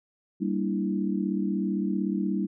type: chord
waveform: sine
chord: E half-diminished seventh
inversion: first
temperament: equal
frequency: 196 / 233.1 / 293.7 / 329.6 Hz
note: G3 / Bb3 / D4 / E4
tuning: 0 / 0 / 0 / 0 cents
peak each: -27 / -33 / -32 / -32 dBFS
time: 0.4-2.47 s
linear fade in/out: 20 ms
effects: none